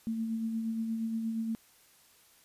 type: tone with tremolo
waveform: sine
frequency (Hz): 225.1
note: A3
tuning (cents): +40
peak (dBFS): -29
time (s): 0.07-1.55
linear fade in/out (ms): 0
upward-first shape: sine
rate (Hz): 8.5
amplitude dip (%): 35
effects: white hiss -62 dBFS RMS until 2.44 s + resampled to 32000 Hz